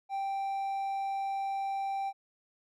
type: tone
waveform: triangle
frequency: 784 Hz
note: G5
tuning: in tune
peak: -29 dBFS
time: 0.09-2.13 s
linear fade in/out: 50 ms
effects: none